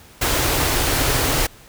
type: band-stop noise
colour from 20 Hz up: pink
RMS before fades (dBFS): -19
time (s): 0.21-1.47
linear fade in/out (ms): 10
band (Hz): 160 to 240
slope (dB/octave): 96
effects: pink hiss -46 dBFS RMS until 1.68 s